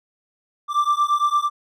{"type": "beating tone pair", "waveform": "triangle", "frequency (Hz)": [1173, 1181.8], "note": ["D6", "D6"], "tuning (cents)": [-2, 10], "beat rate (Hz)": 8.8, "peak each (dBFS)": -18, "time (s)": [0.68, 1.5], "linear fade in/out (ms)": 50, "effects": []}